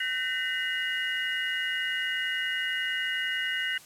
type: tone cluster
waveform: sine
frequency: 1525 / 1840 / 2011 / 2870 Hz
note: G6 / A#6 / B6 / F7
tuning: -48 / -23 / +31 / +47 cents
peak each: -33 / -34 / -33 / -32 dBFS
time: 0-3.78 s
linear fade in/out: 5 ms
effects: white hiss -51 dBFS RMS until 3.85 s + low-pass 12000 Hz 12 dB/octave